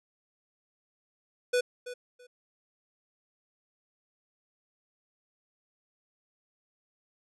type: tone with echo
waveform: square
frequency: 493.9 Hz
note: B4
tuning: in tune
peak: -24 dBFS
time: 1.53-1.61 s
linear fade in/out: 10 ms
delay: 330 ms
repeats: 2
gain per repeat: -14 dB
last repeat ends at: 2.27 s
effects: resampled to 24000 Hz